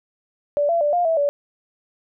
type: tone with pitch steps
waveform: sine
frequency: 581 / 677 / 588 / 704 / 653 / 574 Hz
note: D5 / E5 / D5 / F5 / E5 / D5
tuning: -19 / +46 / +2 / +14 / -17 / -40 cents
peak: -16 dBFS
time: 0.57-1.29 s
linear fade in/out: 0 ms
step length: 120 ms
effects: none